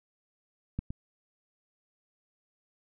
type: clicks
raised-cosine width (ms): 5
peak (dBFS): -19 / -24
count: 2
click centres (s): 0.79 / 0.905
effects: none